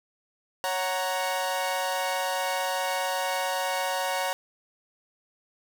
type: chord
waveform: sawtooth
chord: F# major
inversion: second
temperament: equal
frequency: 554.4 / 740 / 932.3 Hz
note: C#5 / F#5 / A#5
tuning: 0 / 0 / 0 cents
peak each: -27 dBFS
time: 0.64-4.33 s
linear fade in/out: 0 ms
effects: none